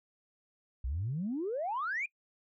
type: exponential sweep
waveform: sine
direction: up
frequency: 57.2 to 2489 Hz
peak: -31 dBFS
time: 0.84-2.06 s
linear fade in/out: 5 ms
effects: noise-tail reverb RT60 0.1 s tail -23 dB re dry + tanh soft clip ceiling -27 dBFS